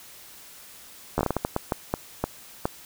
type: slowing click train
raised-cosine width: 1 ms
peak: -9 dBFS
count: 13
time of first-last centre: 1.18-2.655 s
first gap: 12 ms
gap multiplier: 1.38
effects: white hiss -47 dBFS RMS until 2.85 s